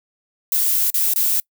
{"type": "noise with dropouts", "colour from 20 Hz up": "violet", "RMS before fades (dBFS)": -18, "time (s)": [0.52, 1.4], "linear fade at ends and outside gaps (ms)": 1, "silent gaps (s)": [[0.902, 0.942], [1.137, 1.16]], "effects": ["noise-tail reverb RT60 0.1 s tail -26 dB re dry"]}